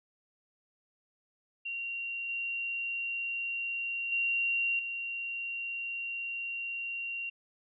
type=tone with level steps; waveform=sine; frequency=2758 Hz; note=F7; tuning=22 cents flat; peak=-34 / -32 / -27 / -34 dBFS; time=1.65-7.3 s; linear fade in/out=10 ms; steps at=2.29 / 4.12 / 4.79 s; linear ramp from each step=2 ms; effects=none